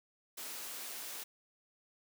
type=high-pass noise; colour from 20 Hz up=white; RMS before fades=-44 dBFS; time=0.37-1.24 s; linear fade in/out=10 ms; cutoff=260 Hz; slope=12 dB/octave; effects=none